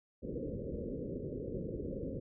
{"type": "low-pass noise", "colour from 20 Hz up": "white", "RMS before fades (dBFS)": -40, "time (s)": [0.22, 2.2], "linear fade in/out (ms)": 20, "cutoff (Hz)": 540, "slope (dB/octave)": 96, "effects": []}